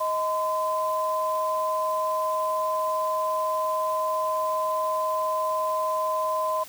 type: tone pair together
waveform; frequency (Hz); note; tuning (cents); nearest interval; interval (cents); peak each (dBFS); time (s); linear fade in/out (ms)
sine; 628.1 / 1023; D#5 / C6; +16 / -39; minor sixth; 845; -27 / -25; 0-6.64; 10
effects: white hiss -45 dBFS RMS until 6.68 s